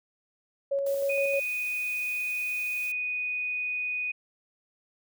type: tone with tremolo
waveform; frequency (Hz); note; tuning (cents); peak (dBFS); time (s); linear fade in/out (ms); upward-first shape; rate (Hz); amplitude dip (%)
sine; 555; C#5; +2; -24; 0.71-1.4; 10; square; 6.4; 25
type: noise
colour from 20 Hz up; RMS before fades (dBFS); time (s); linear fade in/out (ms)
blue; -44; 0.86-2.92; 5
type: tone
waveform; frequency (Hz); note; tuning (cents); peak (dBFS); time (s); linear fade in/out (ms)
sine; 2483; D#7; -4; -28; 1.09-4.12; 10
effects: none